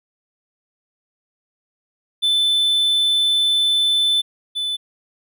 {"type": "tone pair in turn", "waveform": "triangle", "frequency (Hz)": [3520, 3500], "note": ["A7", "A7"], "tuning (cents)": [0, -10], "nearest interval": "unison", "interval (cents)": 10, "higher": "first", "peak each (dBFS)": [-13, -19], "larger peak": "first", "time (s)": [[2.22, 4.22], [4.55, 4.77]], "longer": "first", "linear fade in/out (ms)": 20, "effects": []}